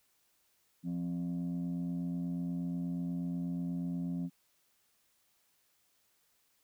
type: tone pair together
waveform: sine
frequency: 173.4 / 261.7 Hz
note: F3 / C4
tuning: -12 / 0 cents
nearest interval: perfect fifth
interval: 712 cents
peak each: -33 / -36 dBFS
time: 0.83-4.3 s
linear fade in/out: 50 ms
effects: tanh soft clip ceiling -30 dBFS + white hiss -73 dBFS RMS until 6.63 s